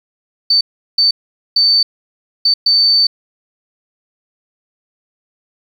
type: tone bursts at uneven times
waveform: sine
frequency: 4551 Hz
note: C#8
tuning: 45 cents sharp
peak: -8 dBFS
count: 5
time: 0.5-0.61 / 0.98-1.11 / 1.56-1.83 / 2.45-2.54 / 2.66-3.07 s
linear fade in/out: 5 ms
effects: 7-bit